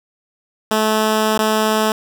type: tone with dropouts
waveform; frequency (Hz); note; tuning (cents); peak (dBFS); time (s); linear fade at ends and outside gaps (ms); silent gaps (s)
10% pulse; 216.9; A3; -25; -6; 0.71-1.92; 2; 1.378-1.39
effects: none